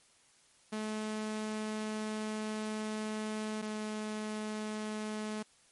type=tone pair in turn; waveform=sawtooth; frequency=215.4 / 214.2 Hz; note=A3 / A3; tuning=-37 / -46 cents; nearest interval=unison; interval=9 cents; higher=first; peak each=-31 / -32 dBFS; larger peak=first; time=0.72-3.62 / 3.62-5.43 s; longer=first; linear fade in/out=10 ms; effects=white hiss -65 dBFS RMS until 5.71 s + MP3 48 kbps